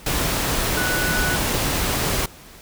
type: tone in noise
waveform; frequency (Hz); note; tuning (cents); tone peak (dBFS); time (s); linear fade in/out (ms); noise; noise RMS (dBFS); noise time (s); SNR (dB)
sine; 1480; F#6; 0; -23; 0.77-1.36; 5; pink; -22; 0.06-2.26; -4
effects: pink hiss -44 dBFS RMS until 2.61 s